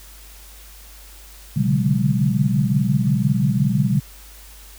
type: tone cluster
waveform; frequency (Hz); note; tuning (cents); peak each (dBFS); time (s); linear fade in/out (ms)
sine; 123.8 / 140.3 / 146.1 / 185.8 / 205.8; B2 / C#3 / D3 / F#3 / G#3; +5 / +21 / -9 / +7 / -16; -22; 1.56-4; 10
effects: added 50 Hz sine -42 dBFS peak until 4.78 s + white hiss -45 dBFS RMS until 4.78 s